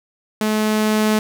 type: tone with level ramp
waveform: sawtooth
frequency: 215 Hz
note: A3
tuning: 40 cents flat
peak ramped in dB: -13 to -10 dBFS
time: 0.41-1.19 s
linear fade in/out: 2 ms
effects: none